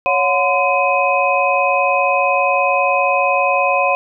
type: tone cluster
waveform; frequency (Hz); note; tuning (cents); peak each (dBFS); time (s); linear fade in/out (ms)
sine; 557 / 727 / 1024 / 2521; C#5 / F#5 / C6 / D#7; +8 / -31 / -38 / +22; -18; 0.06-3.95; 0
effects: none

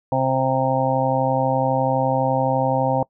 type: harmonic tone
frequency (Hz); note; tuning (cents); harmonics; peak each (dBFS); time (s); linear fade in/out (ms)
131.9; C3; +14; 1 / 2 / 4 / 5 / 6 / 7; -24 / -26 / -22 / -26 / -23 / -25; 0.12-3.03; 2
effects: noise-tail reverb RT60 0.1 s tail -23 dB re dry

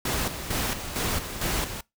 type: noise with tremolo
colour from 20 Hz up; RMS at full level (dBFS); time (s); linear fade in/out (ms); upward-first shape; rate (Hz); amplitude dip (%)
pink; -27; 0.05-1.81; 5; square; 2.2; 60
effects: noise-tail reverb RT60 0.2 s tail -23 dB re dry

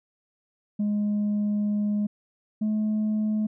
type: tone pair in turn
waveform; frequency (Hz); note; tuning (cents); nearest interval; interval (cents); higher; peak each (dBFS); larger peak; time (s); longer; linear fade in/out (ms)
sine; 207.7 / 214.2; G#3 / A3; 0 / -46; minor second; 54; second; -20; neither; 0.79-2.07 / 2.61-3.47; first; 10
effects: tanh soft clip ceiling -21 dBFS

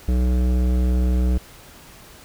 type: tone with hard clipping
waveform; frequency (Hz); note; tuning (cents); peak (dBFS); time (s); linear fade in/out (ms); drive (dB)
sine; 62; B1; +7; -18; 0.08-1.38; 5; 14
effects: pink hiss -45 dBFS RMS until 2.24 s

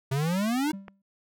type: exponential sweep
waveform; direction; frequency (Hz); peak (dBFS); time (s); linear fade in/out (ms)
square; up; 130 to 317.9; -25; 0.11-0.72; 10
type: clicks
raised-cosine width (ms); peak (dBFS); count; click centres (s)
0.5; -26; 2; 0.707 / 0.882
type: tone with exponential decay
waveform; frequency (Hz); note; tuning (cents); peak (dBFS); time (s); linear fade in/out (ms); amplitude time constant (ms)
triangle; 196; G3; 0; -30; 0.73-1.02; 5; 63
effects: none

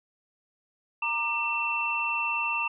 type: tone cluster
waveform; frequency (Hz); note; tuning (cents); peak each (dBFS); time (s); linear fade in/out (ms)
sine; 932 / 1192 / 2689; A#5 / D6 / E7; -1 / +25 / +34; -32 / -34 / -27; 1.02-2.68; 5
effects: none

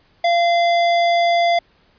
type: tone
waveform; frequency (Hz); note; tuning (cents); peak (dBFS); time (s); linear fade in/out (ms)
square; 688; F5; -26; -14; 0.24-1.59; 5
effects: pink hiss -57 dBFS RMS until 1.98 s + resampled to 11025 Hz

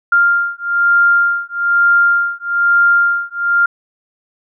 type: beating tone pair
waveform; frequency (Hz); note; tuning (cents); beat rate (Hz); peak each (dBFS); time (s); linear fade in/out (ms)
sine; 1396.9 / 1398; F6 / F6; 0 / +1; 1.1; -13 / -13; 0.12-3.66; 5
effects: none

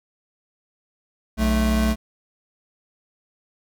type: tone pair together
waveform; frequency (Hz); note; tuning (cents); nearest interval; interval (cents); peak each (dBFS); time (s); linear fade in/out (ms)
square; 61.41 / 218.7; B1 / A3; -9 / -10; octave + minor seventh; 2199; -21; 1.37-1.96; 50
effects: none

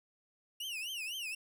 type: tone with vibrato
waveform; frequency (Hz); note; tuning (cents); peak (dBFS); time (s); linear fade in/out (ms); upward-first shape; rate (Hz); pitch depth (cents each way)
40% pulse; 2787; F7; -4; -37; 0.6-1.35; 5; triangle; 4; 240
effects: none

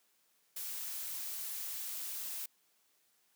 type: noise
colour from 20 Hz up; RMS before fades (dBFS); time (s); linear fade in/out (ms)
blue; -41; 0.56-2.46; 5
effects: white hiss -73 dBFS RMS until 3.35 s + high-pass 150 Hz 12 dB/octave

